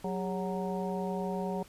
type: harmonic tone with a mistuned harmonic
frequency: 185.6 Hz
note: F#3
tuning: 6 cents sharp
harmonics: 1 / 2 / 3 / 4 / 5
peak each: -34 / -37 / -39 / -40 / -41 dBFS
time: 0.04-1.63 s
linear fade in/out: 5 ms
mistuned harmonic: 2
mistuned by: +140 cents
effects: pink hiss -56 dBFS RMS until 1.68 s + resampled to 32000 Hz